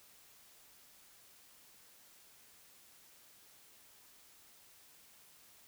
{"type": "silence", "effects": ["white hiss -62 dBFS RMS until 5.67 s"]}